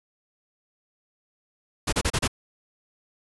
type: noise bursts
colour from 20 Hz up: pink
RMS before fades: -23 dBFS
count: 5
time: 1.87-2.278 s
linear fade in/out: 10 ms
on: 56 ms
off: 32 ms
effects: resampled to 24000 Hz